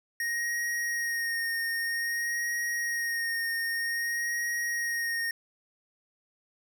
square tone with vibrato, 1864.7 Hz, A#6, in tune, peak -29 dBFS, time 0.2-5.31 s, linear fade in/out 2 ms, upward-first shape sine, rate 0.52 Hz, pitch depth 21 cents each way, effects none

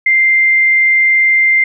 sine tone, 2093 Hz, C7, in tune, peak -7 dBFS, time 0.06-1.64 s, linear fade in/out 5 ms, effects none

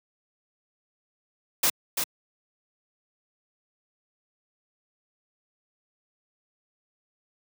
white noise with echo, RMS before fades -22 dBFS, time 1.63-1.7 s, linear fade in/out 5 ms, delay 340 ms, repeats 1, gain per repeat -5 dB, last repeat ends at 2.04 s, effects high-pass 150 Hz 12 dB/octave

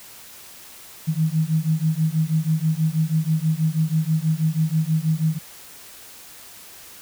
sine beating tone pair, 155.56 / 161.76 Hz, D#3 / E3, 0 / -32 cents, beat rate 6.2 Hz, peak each -21 dBFS, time 1.07-5.39 s, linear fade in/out 20 ms, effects white hiss -43 dBFS RMS until 7.01 s

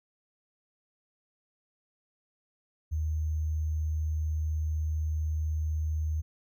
sine tone with sample-and-hold, 77.9 Hz, D#2, 3 cents sharp, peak -27 dBFS, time 2.91-6.22 s, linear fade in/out 20 ms, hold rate 6300 Hz, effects none

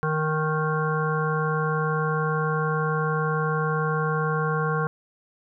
harmonic tone, 155.56 Hz, D#3, in tune, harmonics 1 / 3 / 5 / 7 / 9 / 10, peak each -25 / -28 / -34 / -29 / -31 / -35 dBFS, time 0.03-4.87 s, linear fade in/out 0 ms, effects none

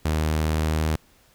sawtooth tone with pitch glide, 77.78 to 78.37 Hz, D#2 to D#2, 0 to +13 cents, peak -17 dBFS, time 0.05-0.96 s, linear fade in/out 5 ms, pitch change +13 cents, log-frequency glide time 0.16-0.84 s, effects pink hiss -58 dBFS RMS until 1.34 s

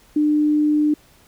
sine tone, 300 Hz, D4, 37 cents sharp, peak -14 dBFS, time 0.16-0.94 s, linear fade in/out 5 ms, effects pink hiss -53 dBFS RMS until 1.27 s

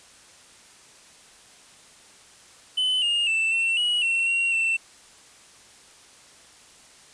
triangle tone with pitch steps, 3025 / 2837 / 2659 / 2702 / 2914 / 2713 / 2744 / 2686 Hz, F#7 / F7 / E7 / E7 / F#7 / E7 / F7 / E7, +38 / +27 / +14 / +42 / -27 / +49 / -31 / +32 cents, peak -19 dBFS, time 2.77-4.77 s, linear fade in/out 10 ms, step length 250 ms, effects white hiss -51 dBFS RMS until 7.13 s + resampled to 22050 Hz

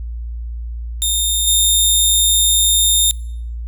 15% pulse tone with level steps, 3649 Hz, A#7, 38 cents flat, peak -8 / -4 dBFS, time 1.02-3.11 s, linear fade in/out 0 ms, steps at 1.47 s, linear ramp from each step 5 ms, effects noise-tail reverb RT60 0.8 s tail -26 dB re dry + added 58 Hz sine -23 dBFS peak until 3.67 s

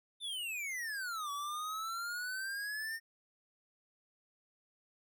square exponential two-way sweep, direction down then up, 3613 to 1132 to 1833 Hz, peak -38 dBFS, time 0.2-3 s, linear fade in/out 50 ms, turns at 1.31 s, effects none

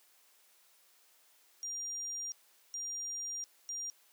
sine tone bursts at uneven times, 5700 Hz, F8, 34 cents sharp, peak -37 dBFS, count 3, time 1.63-2.32 / 2.74-3.44 / 3.69-3.9 s, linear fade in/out 0 ms, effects white hiss -66 dBFS RMS until 4.12 s + high-pass 400 Hz 12 dB/octave

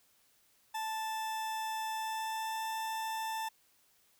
40% pulse tone with pitch glide, 880 to 886.6 Hz, A5 to A5, 0 to +13 cents, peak -34 dBFS, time 0.74-3.49 s, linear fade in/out 10 ms, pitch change +13 cents, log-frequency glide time 1.92-2.67 s, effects white hiss -69 dBFS RMS until 4.19 s

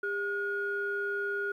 sine tone pair together, 402.4 / 1439 Hz, G4 / F#6, +45 / -49 cents, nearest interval octave + minor seventh, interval 2206 cents, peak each -33 / -31 dBFS, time 0.03-1.52 s, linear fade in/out 5 ms, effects tanh soft clip ceiling -22 dBFS + 11-bit

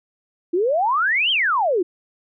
sine exponential two-way sweep, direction up then down, 328.6 to 3255 to 328.6 Hz, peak -16 dBFS, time 0.53-1.83 s, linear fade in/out 10 ms, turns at 1.31 s, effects none

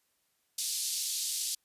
pink band-pass noise, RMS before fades -34 dBFS, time 0.58-1.55 s, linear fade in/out 5 ms, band 4100 to 12000 Hz, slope 24 dB/octave, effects white hiss -75 dBFS RMS until 1.64 s + resampled to 32000 Hz

